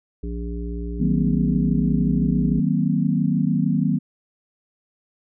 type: harmonic tone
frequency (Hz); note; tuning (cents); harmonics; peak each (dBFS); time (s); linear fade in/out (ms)
58.27; A#1; 0; 1 / 3 / 5 / 7; -27 / -33 / -35 / -36; 0.23-2.6; 5
type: chord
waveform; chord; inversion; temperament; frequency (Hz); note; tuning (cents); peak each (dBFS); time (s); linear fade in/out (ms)
sine; C half-diminished seventh; first; just; 156.98 / 188.37 / 235.5 / 261.6; Eb3 / Gb3 / Bb3 / C4; +16 / +31 / +18 / 0; -22 / -22 / -23 / -25; 0.99-3.99; 20
effects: none